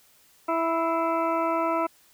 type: harmonic tone with a mistuned harmonic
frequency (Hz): 329.6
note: E4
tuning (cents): 0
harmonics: 1 / 2 / 3 / 4 / 6 / 7 / 8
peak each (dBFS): -29 / -27 / -28 / -29 / -43 / -43 / -44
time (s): 0.48-1.87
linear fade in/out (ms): 10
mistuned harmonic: 6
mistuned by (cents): +68
effects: white hiss -59 dBFS RMS until 2.13 s